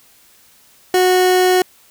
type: tone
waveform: 30% pulse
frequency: 366.9 Hz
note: F#4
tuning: 15 cents flat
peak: -8 dBFS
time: 0.94-1.62 s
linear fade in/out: 2 ms
effects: white hiss -50 dBFS RMS until 1.9 s